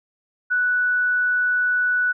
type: tone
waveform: sine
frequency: 1480 Hz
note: F#6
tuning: in tune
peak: -17 dBFS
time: 0.5-2.13 s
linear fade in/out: 20 ms
effects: none